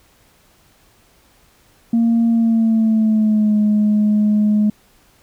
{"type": "tone with pitch glide", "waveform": "sine", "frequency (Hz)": [230.9, 210.5], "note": ["A#3", "G#3"], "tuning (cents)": [-16, 24], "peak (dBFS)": -10, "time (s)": [1.93, 4.7], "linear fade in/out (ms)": 5, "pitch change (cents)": -160, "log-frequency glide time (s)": [2.28, 3.57], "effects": ["tanh soft clip ceiling -9 dBFS", "pink hiss -54 dBFS RMS until 5.22 s"]}